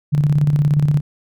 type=tone with tremolo; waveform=sine; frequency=146.83 Hz; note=D3; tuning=in tune; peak=-10 dBFS; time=0.12-1.01 s; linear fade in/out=20 ms; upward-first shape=square; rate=17 Hz; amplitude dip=50%; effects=none